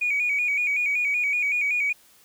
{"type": "tone with vibrato", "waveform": "sine", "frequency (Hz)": 2356, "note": "D7", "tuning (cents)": 5, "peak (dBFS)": -20, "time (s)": [0.01, 1.93], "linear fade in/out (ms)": 10, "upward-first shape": "square", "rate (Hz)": 5.3, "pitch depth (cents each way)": 66, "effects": ["tanh soft clip ceiling -16 dBFS", "white hiss -56 dBFS RMS until 2.24 s"]}